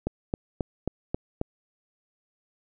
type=click train; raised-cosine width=2 ms; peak=-13 dBFS; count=6; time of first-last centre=0.07-1.414 s; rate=3.72 Hz; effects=none